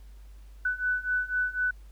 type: beating tone pair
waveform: sine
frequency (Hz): 1492 / 1496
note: F#6 / F#6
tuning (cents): +14 / +19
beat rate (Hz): 4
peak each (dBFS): -30 / -28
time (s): 0.65-1.71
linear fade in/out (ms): 5
effects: added 50 Hz sine -45 dBFS peak until 1.91 s + pink hiss -64 dBFS RMS until 1.91 s